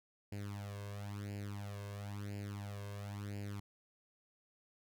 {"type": "tone with flanger", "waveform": "sawtooth", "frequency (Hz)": 101.6, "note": "G#2", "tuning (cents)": -38, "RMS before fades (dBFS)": -44, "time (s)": [0.32, 3.6], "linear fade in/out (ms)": 5, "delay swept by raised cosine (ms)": [0.41, 1.91], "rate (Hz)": 0.98, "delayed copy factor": 0.8, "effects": []}